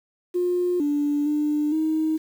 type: tone with pitch steps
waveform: sine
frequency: 356.5 / 291.1 / 298.3 / 314.8 Hz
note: F4 / D4 / D4 / D#4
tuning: +36 / -15 / +27 / +20 cents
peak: -19 dBFS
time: 0.34-2.18 s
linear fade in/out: 20 ms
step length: 460 ms
effects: tanh soft clip ceiling -15 dBFS + 8-bit